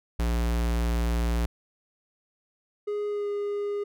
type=tone; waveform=square; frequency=58.27 Hz; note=A#1; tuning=in tune; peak=-24 dBFS; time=0.19-1.46 s; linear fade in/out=5 ms
type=tone with pitch glide; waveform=triangle; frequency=414.7 to 409 Hz; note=G#4 to G#4; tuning=-3 to -26 cents; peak=-25 dBFS; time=2.87-3.84 s; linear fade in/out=10 ms; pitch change=-23 cents; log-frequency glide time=3.08-3.28 s
effects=none